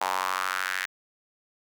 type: tone with high-pass filter sweep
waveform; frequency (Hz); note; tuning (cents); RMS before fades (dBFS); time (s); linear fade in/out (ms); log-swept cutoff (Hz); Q
sawtooth; 93.3; F#2; +15; -29; 0.01-0.86; 5; 860 to 1800; 3.5
effects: none